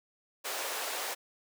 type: high-pass noise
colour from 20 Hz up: pink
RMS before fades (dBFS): -36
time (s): 0.44-1.15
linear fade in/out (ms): 20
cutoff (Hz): 460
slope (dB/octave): 24
effects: none